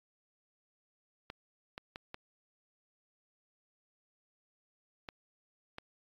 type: clicks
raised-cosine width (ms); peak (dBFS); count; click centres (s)
0.3; -26; 6; 1.301 / 1.779 / 1.959 / 2.144 / 5.088 / 5.784
effects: AAC 32 kbps